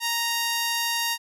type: tone with low-pass filter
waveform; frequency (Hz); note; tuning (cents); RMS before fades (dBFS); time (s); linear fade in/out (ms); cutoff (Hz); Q
10% pulse; 932.3; A#5; 0; -26; 0-1.18; 50; 11000; 3
effects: none